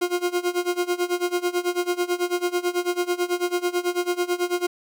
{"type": "tone with tremolo", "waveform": "40% pulse", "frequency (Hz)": 354.4, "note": "F4", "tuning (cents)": 25, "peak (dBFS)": -18, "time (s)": [0.01, 4.67], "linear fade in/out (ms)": 10, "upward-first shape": "sine", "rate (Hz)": 9.1, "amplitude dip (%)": 90, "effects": []}